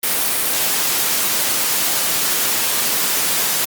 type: noise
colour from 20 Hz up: white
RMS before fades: -18 dBFS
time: 0.03-3.65 s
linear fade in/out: 5 ms
effects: high-pass 150 Hz 12 dB/octave + Opus 32 kbps